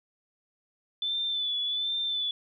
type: tone with vibrato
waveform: sine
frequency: 3500 Hz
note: A7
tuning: 10 cents flat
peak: -27 dBFS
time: 1.02-2.31 s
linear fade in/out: 2 ms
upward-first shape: sine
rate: 1.3 Hz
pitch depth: 42 cents each way
effects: none